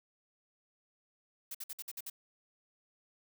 blue noise bursts, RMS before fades -42 dBFS, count 7, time 1.51-2.099 s, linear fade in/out 5 ms, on 37 ms, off 55 ms, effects none

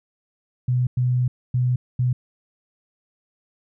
sine tone bursts at uneven times, 125 Hz, B2, 21 cents sharp, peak -17 dBFS, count 4, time 0.68-0.87 / 0.97-1.28 / 1.54-1.76 / 1.99-2.13 s, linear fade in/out 5 ms, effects none

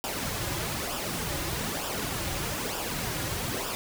pink noise with flanger, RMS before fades -32 dBFS, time 0.04-3.75 s, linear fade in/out 0 ms, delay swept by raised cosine 0.47 to 4.57 ms, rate 1.1 Hz, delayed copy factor -0.65, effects none

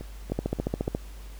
two click trains, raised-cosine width 2 ms, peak -13 / -24 dBFS, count 10 / 4, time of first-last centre 0.32-0.949 / 0.01-0.877 s, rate 14.3 / 3.46 Hz, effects added 50 Hz sine -39 dBFS peak until 1.39 s + pink hiss -52 dBFS RMS until 1.39 s

